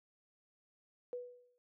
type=tone with exponential decay; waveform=sine; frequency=491.3 Hz; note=B4; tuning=9 cents flat; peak=-36 dBFS; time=1.13-1.58 s; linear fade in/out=0 ms; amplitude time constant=97 ms; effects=high-pass 300 Hz 12 dB/octave